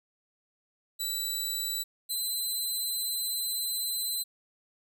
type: tone pair in turn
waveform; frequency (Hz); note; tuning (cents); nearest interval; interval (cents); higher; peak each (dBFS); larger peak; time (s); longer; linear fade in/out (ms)
15% pulse; 3954 / 4046; B7 / B7; +1 / +41; unison; 40; second; -23; neither; 0.99-1.84 / 2.09-4.24; second; 20
effects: none